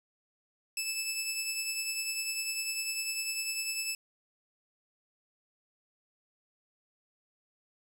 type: tone with tremolo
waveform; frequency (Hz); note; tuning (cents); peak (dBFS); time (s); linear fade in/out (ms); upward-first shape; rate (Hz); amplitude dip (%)
15% pulse; 2625; E7; -8; -23; 0.77-3.95; 2; triangle; 10; 50
effects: 9-bit